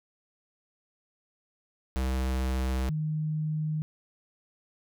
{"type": "tone pair in turn", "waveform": ["square", "sine"], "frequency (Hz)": [64.8, 154.42], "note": ["C2", "D#3"], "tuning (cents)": [-16, -13], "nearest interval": "octave + minor third", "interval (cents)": 1503, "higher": "second", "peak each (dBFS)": -27, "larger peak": "neither", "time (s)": [[1.96, 2.89], [2.89, 3.82]], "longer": "neither", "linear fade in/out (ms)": 0, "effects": []}